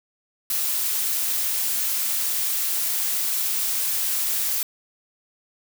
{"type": "noise", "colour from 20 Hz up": "blue", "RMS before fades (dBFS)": -24, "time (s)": [0.5, 4.63], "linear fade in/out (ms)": 2, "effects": []}